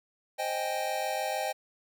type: chord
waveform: square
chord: Ab major seventh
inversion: first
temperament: equal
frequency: 523.3 / 622.3 / 784 / 830.6 Hz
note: C5 / Eb5 / G5 / Ab5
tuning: 0 / 0 / 0 / 0 cents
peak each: -38 / -35 / -34 / -39 dBFS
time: 0.38-1.53 s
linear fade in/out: 20 ms
effects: none